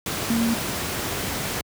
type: tone in noise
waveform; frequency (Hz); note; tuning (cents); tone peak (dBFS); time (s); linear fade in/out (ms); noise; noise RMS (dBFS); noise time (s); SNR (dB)
sine; 230.5; A#3; -19; -19; 0.3-0.54; 2; pink; -27; 0.06-1.61; +5
effects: high-pass 80 Hz 12 dB/octave